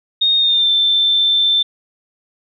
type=tone with pitch glide; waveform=sine; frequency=3703 to 3552 Hz; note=A#7 to A7; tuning=-12 to +16 cents; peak=-11 dBFS; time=0.21-1.63 s; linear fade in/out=10 ms; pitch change=-72 cents; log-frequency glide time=0.38-0.7 s; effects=none